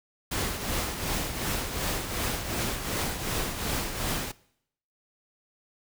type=noise with tremolo; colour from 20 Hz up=pink; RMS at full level=-28 dBFS; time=0.31-4.32 s; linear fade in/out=10 ms; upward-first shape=triangle; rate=2.7 Hz; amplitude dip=60%; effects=noise-tail reverb RT60 0.7 s tail -21 dB re dry